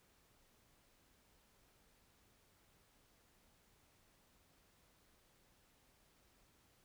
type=silence; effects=pink hiss -72 dBFS RMS until 6.84 s